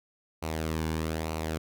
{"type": "tone with flanger", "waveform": "sawtooth", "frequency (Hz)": 79.5, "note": "D#2", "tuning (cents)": 38, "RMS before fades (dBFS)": -32, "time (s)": [0.42, 1.58], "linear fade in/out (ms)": 10, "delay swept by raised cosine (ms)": [0.58, 1.58], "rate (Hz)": 1.1, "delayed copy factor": -0.55, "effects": []}